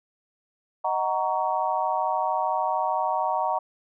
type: chord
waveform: sine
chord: D# minor seventh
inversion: none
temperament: just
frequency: 622.3 / 746.7 / 933.4 / 1120.1 Hz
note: D#5 / F#5 / A#5 / C#6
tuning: 0 / +16 / +2 / +18 cents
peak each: -30 / -27 / -26 / -31 dBFS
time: 0.84-3.59 s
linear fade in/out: 10 ms
effects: none